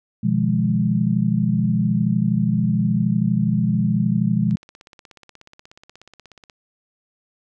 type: chord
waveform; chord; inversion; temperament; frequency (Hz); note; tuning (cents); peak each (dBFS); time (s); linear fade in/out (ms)
sine; F half-diminished seventh; second; equal; 123.47 / 155.56 / 174.61 / 207.7; Cb3 / Eb3 / F3 / Ab3; 0 / 0 / 0 / 0; -22 / -26 / -21 / -20; 0.23-4.56; 10
type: click train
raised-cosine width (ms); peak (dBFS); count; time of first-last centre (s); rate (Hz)
0.2; -27; 34; 4.51-6.498; 16.6
effects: none